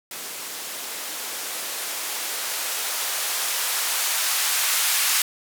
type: noise with band-pass filter sweep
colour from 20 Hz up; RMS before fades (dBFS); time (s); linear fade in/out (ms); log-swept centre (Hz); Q
violet; -26; 0.11-5.22; 2; 230 to 1200; 0.78
effects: none